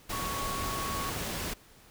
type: tone in noise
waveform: sine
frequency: 1112 Hz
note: C#6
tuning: 5 cents sharp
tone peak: -35 dBFS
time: 0.12-1.1 s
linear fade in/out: 10 ms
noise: pink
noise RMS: -35 dBFS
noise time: 0.09-1.54 s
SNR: -3 dB
effects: pink hiss -57 dBFS RMS until 1.9 s